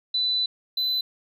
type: tone pair in turn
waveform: sine / triangle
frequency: 3992 / 4015 Hz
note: B7 / B7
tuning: +18 / +28 cents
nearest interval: unison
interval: 10 cents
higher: second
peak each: -21 dBFS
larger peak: neither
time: 0.14-0.46 / 0.77-1.01 s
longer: first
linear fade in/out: 5 ms
effects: none